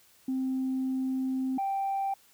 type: tone pair in turn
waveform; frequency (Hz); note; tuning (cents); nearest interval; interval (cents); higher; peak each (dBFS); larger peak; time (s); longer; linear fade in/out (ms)
sine; 261.6 / 783.9; C4 / G5; 0 / 0; octave + perfect fifth; 1900; second; -26; neither; 0.28-1.58 / 1.58-2.14; first; 5
effects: tanh soft clip ceiling -24 dBFS + white hiss -61 dBFS RMS until 2.33 s